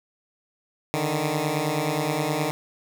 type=beating tone pair; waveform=10% pulse; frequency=145.9 / 155.4 Hz; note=D3 / D#3; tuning=-11 / -2 cents; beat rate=9.5 Hz; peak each=-19 / -17 dBFS; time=0.94-2.51 s; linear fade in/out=0 ms; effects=none